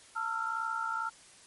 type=tone cluster; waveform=sine; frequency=898 / 1326 / 1388 Hz; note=A5 / E6 / F6; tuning=+35 / +10 / -11 cents; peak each=-37 / -36 / -34 dBFS; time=0.15-1.1 s; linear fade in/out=20 ms; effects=white hiss -56 dBFS RMS until 1.46 s + MP3 48 kbps